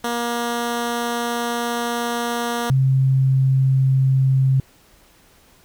10% pulse / sine tone pair in turn, 237 / 133.01 Hz, A#3 / C3, +29 / +29 cents, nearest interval minor seventh, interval 1000 cents, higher first, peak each -13 dBFS, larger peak neither, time 0.04-2.7 / 2.7-4.6 s, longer first, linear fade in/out 2 ms, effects pink hiss -53 dBFS RMS until 5.64 s

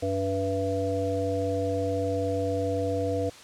harmonic tone with a mistuned harmonic, 95.9 Hz, G2, 37 cents flat, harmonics 1 / 3 / 5 / 7, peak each -31 / -32 / -28 / -32 dBFS, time 0.02-3.3 s, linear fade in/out 10 ms, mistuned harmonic 5, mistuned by +36 cents, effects white hiss -47 dBFS RMS until 3.43 s + low-pass 7000 Hz 12 dB/octave

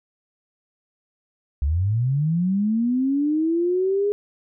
sine linear sweep, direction up, 65.41 to 415.3 Hz, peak -18 dBFS, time 1.62-4.12 s, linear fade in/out 0 ms, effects none

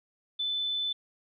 sine tone, 3512 Hz, A7, 4 cents flat, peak -28 dBFS, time 0.39-0.93 s, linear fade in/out 10 ms, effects none

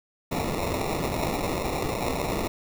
blue noise with sample-and-hold, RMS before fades -28 dBFS, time 0.31-2.48 s, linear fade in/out 10 ms, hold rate 1575 Hz, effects none

